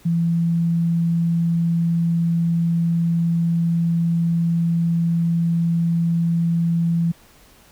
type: tone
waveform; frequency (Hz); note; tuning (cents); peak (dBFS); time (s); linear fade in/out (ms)
sine; 168.1; E3; +34; -16; 0.05-7.12; 10
effects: pink hiss -51 dBFS RMS until 7.71 s